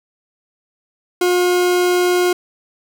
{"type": "tone", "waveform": "40% pulse", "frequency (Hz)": 358.1, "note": "F4", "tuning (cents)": 43, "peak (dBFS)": -12, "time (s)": [1.21, 2.33], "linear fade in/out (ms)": 5, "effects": []}